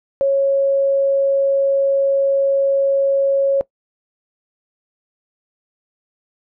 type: tone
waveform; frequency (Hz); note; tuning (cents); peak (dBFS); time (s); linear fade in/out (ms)
sine; 550; C#5; -14; -12; 0.21-3.61; 0
effects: noise-tail reverb RT60 0.1 s tail -20 dB re dry